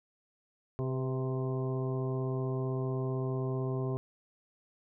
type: harmonic tone with a mistuned harmonic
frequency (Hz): 130.81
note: C3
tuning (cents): 0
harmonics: 1 / 2 / 3 / 4 / 5 / 6 / 7 / 8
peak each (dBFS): -32 / -40 / -36 / -47 / -44 / -53 / -53 / -47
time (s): 0.79-3.97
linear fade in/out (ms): 0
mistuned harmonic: 4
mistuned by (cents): -60
effects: none